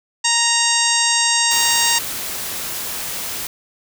harmonic tone, 932.3 Hz, A#5, in tune, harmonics 1 / 2 / 3 / 4 / 5 / 6 / 7 / 8 / 9, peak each -23 / -23 / -23 / -23 / -23 / -23 / -23 / -23 / -23 dBFS, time 0.24-1.99 s, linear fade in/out 10 ms
white noise, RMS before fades -26 dBFS, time 1.51-3.47 s, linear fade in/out 2 ms
effects none

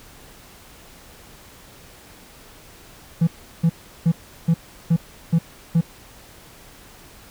triangle tone bursts, 165.8 Hz, E3, 10 cents sharp, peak -10 dBFS, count 7, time 3.21-5.811 s, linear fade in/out 10 ms, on 63 ms, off 360 ms, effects tanh soft clip ceiling -8 dBFS + pink hiss -46 dBFS RMS until 7.3 s

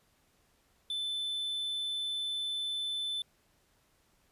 triangle tone, 3520 Hz, A7, in tune, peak -31 dBFS, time 0.9-3.22 s, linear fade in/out 2 ms, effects pink hiss -70 dBFS RMS until 4.31 s + resampled to 32000 Hz

